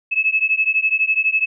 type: beating tone pair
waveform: sine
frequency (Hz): 2588 / 2600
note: E7 / E7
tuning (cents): -32 / -24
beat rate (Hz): 12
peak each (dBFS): -18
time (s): 0.11-1.46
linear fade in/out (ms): 20
effects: none